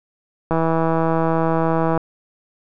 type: click train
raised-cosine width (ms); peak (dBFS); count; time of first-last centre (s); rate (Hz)
1; -6; 240; 0.51-1.976; 163
effects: none